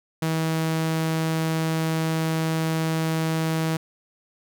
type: tone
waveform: sawtooth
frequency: 160.8 Hz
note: E3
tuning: 43 cents flat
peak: -18 dBFS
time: 0.22-3.77 s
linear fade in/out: 5 ms
effects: none